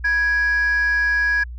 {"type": "tone with frequency modulation", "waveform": "sine", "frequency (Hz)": 1661.2, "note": "G#6", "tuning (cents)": 0, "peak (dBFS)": -14, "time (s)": [0.04, 1.44], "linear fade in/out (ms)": 10, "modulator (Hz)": 689, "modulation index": 0.21, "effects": ["tanh soft clip ceiling -14 dBFS", "added 60 Hz sine -30 dBFS peak until 1.58 s"]}